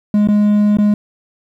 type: tone with dropouts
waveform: triangle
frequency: 208 Hz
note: G#3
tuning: 3 cents sharp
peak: -7 dBFS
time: 0.14-0.94 s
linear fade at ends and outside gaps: 2 ms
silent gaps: 0.274-0.286 / 0.771-0.785 s
effects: 8-bit